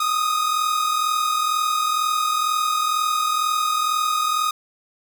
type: tone pair together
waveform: 45% pulse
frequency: 1235.9 / 1278 Hz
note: D#6 / D#6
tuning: -12 / +46 cents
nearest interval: minor second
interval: 58 cents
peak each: -20 / -26 dBFS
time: 0-4.51 s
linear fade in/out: 5 ms
effects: 9-bit